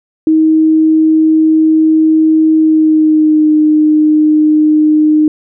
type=tone with pitch glide; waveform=sine; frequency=315.8 to 306.3 Hz; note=D#4 to D#4; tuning=+26 to -27 cents; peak=-5 dBFS; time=0.27-5.28 s; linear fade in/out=2 ms; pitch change=-53 cents; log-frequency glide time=2.56-3.53 s; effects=none